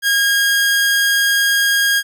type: tone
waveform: sawtooth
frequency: 1629 Hz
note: G#6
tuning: 34 cents flat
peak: -9 dBFS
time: 0.02-2.03 s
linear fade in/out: 50 ms
effects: none